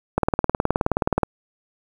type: click train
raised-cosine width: 1 ms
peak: -4 dBFS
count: 21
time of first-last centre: 0.18-1.233 s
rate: 19 Hz
effects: 7-bit